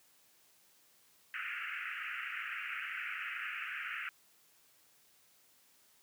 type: band-pass noise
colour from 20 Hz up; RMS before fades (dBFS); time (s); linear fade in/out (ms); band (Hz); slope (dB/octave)
pink; -41; 1.34-4.09; 0; 1300 to 2800; 96
effects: white hiss -67 dBFS RMS until 6.02 s + high-pass 100 Hz 12 dB/octave

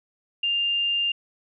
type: tone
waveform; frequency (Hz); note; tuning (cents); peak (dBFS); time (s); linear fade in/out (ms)
sine; 2800; F7; +4; -21; 0.43-1.12; 5
effects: none

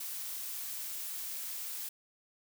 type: noise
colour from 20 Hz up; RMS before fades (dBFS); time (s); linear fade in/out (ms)
blue; -40; 0-1.89; 5
effects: none

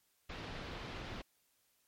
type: low-pass noise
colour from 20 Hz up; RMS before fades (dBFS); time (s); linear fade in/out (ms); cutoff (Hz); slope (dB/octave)
pink; -45; 0.29-1.22; 10; 4300; 24
effects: white hiss -75 dBFS RMS until 1.87 s + MP3 64 kbps

